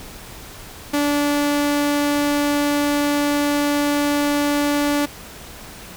sawtooth tone, 290 Hz, D4, 22 cents flat, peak -13 dBFS, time 0.93-5.06 s, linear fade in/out 10 ms, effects pink hiss -38 dBFS RMS until 5.96 s

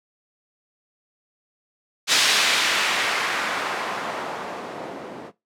blue noise with low-pass filter sweep, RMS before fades -24 dBFS, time 2.07-5.32 s, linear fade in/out 50 ms, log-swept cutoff 4100 to 400 Hz, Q 0.91, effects noise-tail reverb RT60 0.2 s tail -18 dB re dry + high-pass 150 Hz 12 dB/octave

